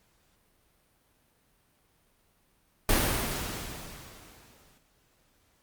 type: noise with exponential decay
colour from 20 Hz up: pink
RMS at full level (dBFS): -23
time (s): 2.89-4.78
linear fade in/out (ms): 2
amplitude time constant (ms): 410
effects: pink hiss -68 dBFS RMS until 5.62 s + Opus 48 kbps